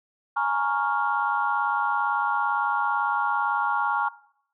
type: chord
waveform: sine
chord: Bb minor seventh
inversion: third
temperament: equal with one note detuned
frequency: 834.5 / 932.3 / 1108.7 / 1396.9 Hz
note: Ab5 / Bb5 / Db6 / F6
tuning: +8 / 0 / 0 / 0 cents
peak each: -27 dBFS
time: 0.36-4.09 s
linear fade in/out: 10 ms
effects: noise-tail reverb RT60 0.7 s tail -20 dB re dry + tanh soft clip ceiling -11 dBFS